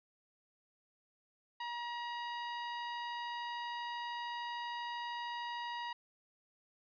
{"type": "tone", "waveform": "sawtooth", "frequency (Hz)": 953, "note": "A#5", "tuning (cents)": 38, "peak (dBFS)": -35, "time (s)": [1.6, 5.93], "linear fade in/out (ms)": 5, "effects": ["resampled to 11025 Hz"]}